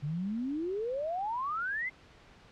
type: exponential sweep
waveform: sine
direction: up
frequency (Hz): 138.59 to 2123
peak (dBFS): -31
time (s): 0.02-1.9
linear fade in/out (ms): 20
effects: pink hiss -57 dBFS RMS until 2.51 s + low-pass 4000 Hz 12 dB/octave